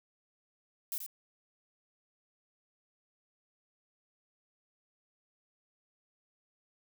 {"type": "noise with echo", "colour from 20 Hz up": "violet", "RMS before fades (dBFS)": -36, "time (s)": [0.92, 0.98], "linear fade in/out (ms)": 0, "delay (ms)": 83, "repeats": 1, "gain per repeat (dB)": -6, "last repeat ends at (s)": 1.063, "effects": []}